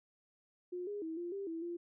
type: tone with pitch steps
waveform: sine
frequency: 358 / 410.8 / 322.7 / 347.4 / 395.7 / 328.4 / 344.9 Hz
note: F4 / G#4 / E4 / F4 / G4 / E4 / F4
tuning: +43 / -19 / -37 / -9 / +16 / -6 / -22 cents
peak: -38 dBFS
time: 0.72-1.77 s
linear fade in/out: 10 ms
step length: 150 ms
effects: none